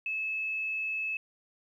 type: tone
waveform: sine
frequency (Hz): 2600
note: E7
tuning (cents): -24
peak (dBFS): -30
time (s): 0.06-1.17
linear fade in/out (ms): 2
effects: 11-bit